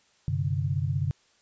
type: chord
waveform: sine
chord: G suspended fourth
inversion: none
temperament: equal with one note detuned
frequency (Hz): 95.71 / 130.81 / 146.83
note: G2 / C3 / D3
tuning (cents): -41 / 0 / 0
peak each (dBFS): -29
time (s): 0.28-1.11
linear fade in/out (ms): 0
effects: white hiss -64 dBFS RMS until 1.41 s + resampled to 16000 Hz